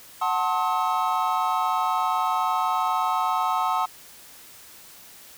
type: chord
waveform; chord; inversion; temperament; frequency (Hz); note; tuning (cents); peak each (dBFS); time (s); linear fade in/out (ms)
triangle; F# diminished seventh; none; just; 740 / 888 / 1065.6 / 1278.7; F#5 / A5 / C6 / Eb6; 0 / +16 / +31 / +47; -25; 0.21-3.86; 10
effects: white hiss -47 dBFS RMS until 5.37 s